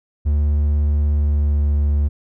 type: tone with pitch glide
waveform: triangle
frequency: 73.6 to 72.75 Hz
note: D2 to D2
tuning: +4 to -16 cents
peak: -12 dBFS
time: 0.25-2.09 s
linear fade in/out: 20 ms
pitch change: -20 cents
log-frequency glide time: 1.1-1.68 s
effects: none